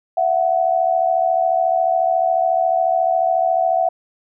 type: tone pair together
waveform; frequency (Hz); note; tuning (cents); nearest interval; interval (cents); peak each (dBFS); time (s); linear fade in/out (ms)
sine; 668.9 / 743; E5 / F#5; +25 / +7; major second; 182; -17; 0.17-3.89; 5
effects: none